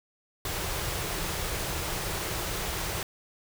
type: band-stop noise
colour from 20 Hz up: pink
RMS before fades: -32 dBFS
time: 0.45-3.03 s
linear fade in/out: 2 ms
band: 200 to 300 Hz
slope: 96 dB/octave
effects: none